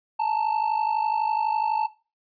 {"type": "ring-modulated tone", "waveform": "triangle", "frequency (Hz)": 887, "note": "A5", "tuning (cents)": 14, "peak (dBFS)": -17, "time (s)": [0.19, 1.87], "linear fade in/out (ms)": 10, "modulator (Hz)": 26, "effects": ["noise-tail reverb RT60 0.3 s tail -18 dB re dry", "resampled to 11025 Hz"]}